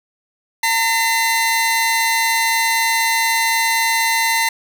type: tone pair together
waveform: sawtooth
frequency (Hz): 909 / 2041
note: A#5 / C7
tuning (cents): -44 / -44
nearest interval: octave + major second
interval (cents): 1400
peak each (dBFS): -14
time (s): 0.63-4.49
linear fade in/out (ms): 5
effects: 8-bit